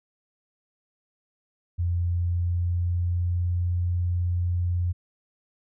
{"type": "tone with pitch glide", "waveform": "sine", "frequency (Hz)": [86.9, 88.16], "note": ["F2", "F2"], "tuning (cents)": [-8, 17], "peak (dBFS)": -22, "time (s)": [1.78, 4.93], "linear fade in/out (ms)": 20, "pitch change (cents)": 25, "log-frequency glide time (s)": [1.89, 3.63], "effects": []}